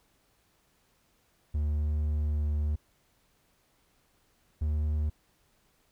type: tone pair in turn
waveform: triangle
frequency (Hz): 74.9 / 75.81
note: D2 / D#2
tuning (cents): +35 / -44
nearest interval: unison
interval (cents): 21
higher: second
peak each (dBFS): -24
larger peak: neither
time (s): 1.54-2.76 / 4.61-5.1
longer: first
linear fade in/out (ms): 10
effects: pink hiss -69 dBFS RMS until 5.91 s